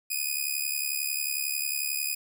5% pulse tone with amplitude modulation, 2486 Hz, D#7, 2 cents flat, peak -15 dBFS, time 0.1-2.15 s, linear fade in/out 10 ms, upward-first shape sine, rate 71.1 Hz, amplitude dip 70%, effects none

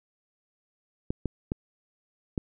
clicks, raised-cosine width 3 ms, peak -15 dBFS, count 4, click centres 1.105 / 1.257 / 1.519 / 2.378 s, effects none

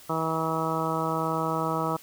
harmonic tone, 161.1 Hz, E3, 39 cents flat, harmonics 1 / 2 / 3 / 4 / 5 / 6 / 7 / 8, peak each -32 / -33 / -33 / -34 / -35 / -33 / -34 / -32 dBFS, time 0.09-1.97 s, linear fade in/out 10 ms, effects white hiss -50 dBFS RMS until 2.02 s

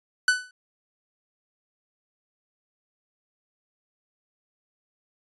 45% pulse tone with exponential decay, 1496 Hz, F#6, 19 cents sharp, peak -14 dBFS, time 0.28-0.51 s, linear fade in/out 2 ms, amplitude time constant 50 ms, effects resampled to 24000 Hz

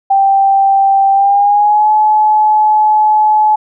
sine tone with pitch glide, 784 to 855 Hz, G5 to A5, 0 to -50 cents, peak -6 dBFS, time 0.1-3.56 s, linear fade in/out 10 ms, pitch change +150 cents, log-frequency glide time 1.12-1.9 s, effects none

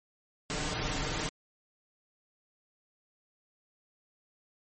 pink noise with comb filter, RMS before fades -33 dBFS, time 0.5-1.29 s, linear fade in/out 0 ms, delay 6.6 ms, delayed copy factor +0.6, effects MP3 32 kbps

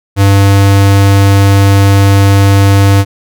square tone, 98.9 Hz, G2, 16 cents sharp, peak -4 dBFS, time 0.16-3.05 s, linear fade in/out 50 ms, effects none

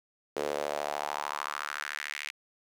sawtooth tone with high-pass filter sweep, 73.42 Hz, D2, in tune, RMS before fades -35 dBFS, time 0.36-2.31 s, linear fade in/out 10 ms, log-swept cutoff 440 to 2300 Hz, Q 3.1, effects low-pass 11000 Hz 12 dB/octave + 9-bit

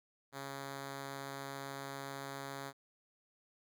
5% pulse tone, 137.9 Hz, C#3, 9 cents flat, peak -31 dBFS, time 0.32-2.73 s, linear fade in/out 50 ms, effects none

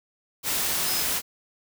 sine tone in noise, 5100 Hz, D#8, 42 cents sharp, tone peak -30 dBFS, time 0.84-1.05 s, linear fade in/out 50 ms, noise white, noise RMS -26 dBFS, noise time 0.43-1.22 s, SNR -7 dB, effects none

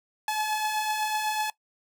sawtooth beating tone pair, 850 / 858 Hz, G#5 / A5, +40 / -44 cents, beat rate 8 Hz, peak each -31 / -23 dBFS, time 0.28-1.5 s, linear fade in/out 2 ms, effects noise-tail reverb RT60 0.1 s tail -20 dB re dry

